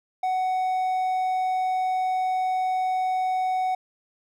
triangle tone, 745 Hz, F#5, 12 cents sharp, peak -20 dBFS, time 0.23-3.75 s, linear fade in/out 5 ms, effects none

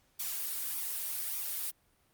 blue noise with flanger, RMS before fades -36 dBFS, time 0.19-1.71 s, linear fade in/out 10 ms, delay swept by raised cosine 0.85 to 3.35 ms, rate 1.7 Hz, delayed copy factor +0.5, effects pink hiss -70 dBFS RMS until 2.13 s + Opus 48 kbps

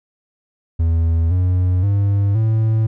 triangle tone with pitch steps, 82.41 / 90.91 / 100.29 / 110.64 Hz, E2 / F#2 / G2 / A2, 0 / -30 / +40 / +10 cents, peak -11 dBFS, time 0.79-2.87 s, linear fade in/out 10 ms, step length 520 ms, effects none

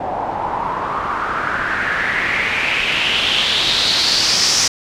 white noise with low-pass filter sweep, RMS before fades -18 dBFS, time 0-4.68 s, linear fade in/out 5 ms, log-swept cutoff 740 to 5800 Hz, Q 4.2, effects none

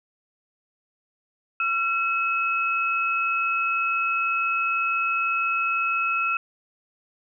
sine tone pair together, 1360 / 2574 Hz, F6 / E7, -46 / -42 cents, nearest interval major seventh, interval 1104 cents, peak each -24 / -24 dBFS, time 1.6-6.37 s, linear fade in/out 2 ms, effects none

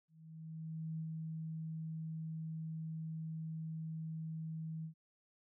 sine tone with ADSR envelope, 160 Hz, D#3, 49 cents sharp, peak -38 dBFS, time 0.08-4.94 s, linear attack 910 ms, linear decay 70 ms, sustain -2 dB, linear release 96 ms, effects none

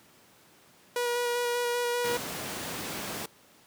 sawtooth tone with vibrato, 482.6 Hz, B4, 40 cents flat, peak -23 dBFS, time 0.96-2.17 s, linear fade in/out 2 ms, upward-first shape square, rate 5.1 Hz, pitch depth 10 cents each way
pink noise, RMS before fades -35 dBFS, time 2.04-3.26 s, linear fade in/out 5 ms
effects pink hiss -58 dBFS RMS until 3.66 s + high-pass 150 Hz 12 dB/octave

